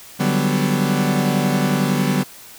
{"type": "chord", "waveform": "40% pulse", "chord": "G major seventh", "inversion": "second", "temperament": "equal", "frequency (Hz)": [146.83, 185, 196, 246.9], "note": ["D3", "F#3", "G3", "B3"], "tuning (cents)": [0, 0, 0, 0], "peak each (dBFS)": -21, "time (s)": [0.19, 2.24], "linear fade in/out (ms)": 20, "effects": ["white hiss -41 dBFS RMS until 2.58 s"]}